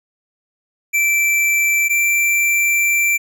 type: tone pair in turn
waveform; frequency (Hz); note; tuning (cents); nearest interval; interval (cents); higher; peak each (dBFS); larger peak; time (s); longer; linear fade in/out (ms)
square; 2335 / 2348; D7 / D7; -11 / -1; unison; 10; second; -14; neither; 0.93-1.89 / 1.89-3.18; second; 20
effects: none